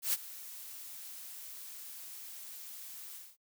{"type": "noise with ADSR envelope", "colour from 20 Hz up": "blue", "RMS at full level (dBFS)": -29, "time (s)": [0.02, 3.37], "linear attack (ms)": 110, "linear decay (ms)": 33, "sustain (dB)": -18, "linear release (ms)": 220, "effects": ["noise-tail reverb RT60 0.1 s tail -25 dB re dry"]}